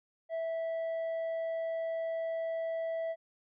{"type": "tone with tanh clipping", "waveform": "sine", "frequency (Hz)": 656, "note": "E5", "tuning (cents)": -9, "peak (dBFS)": -33, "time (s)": [0.29, 3.16], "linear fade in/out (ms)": 50, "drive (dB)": 4, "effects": []}